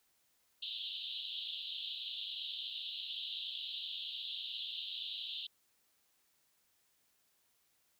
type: band-pass noise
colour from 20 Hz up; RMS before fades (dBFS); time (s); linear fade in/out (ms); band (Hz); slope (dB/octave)
white; -43; 0.62-5.47; 5; 2900 to 4000; 96
effects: white hiss -75 dBFS RMS until 7.99 s